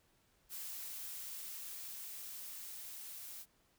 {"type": "noise with level ramp", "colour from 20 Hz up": "blue", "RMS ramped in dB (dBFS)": [-45, -49], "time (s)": [0.49, 3.46], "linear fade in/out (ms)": 50, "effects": ["pink hiss -73 dBFS RMS until 3.78 s"]}